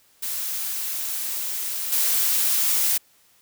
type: noise with level steps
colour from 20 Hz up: blue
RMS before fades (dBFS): -28 / -21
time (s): 0.22-2.98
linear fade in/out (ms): 10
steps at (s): 1.92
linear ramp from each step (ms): 5
effects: white hiss -59 dBFS RMS until 3.41 s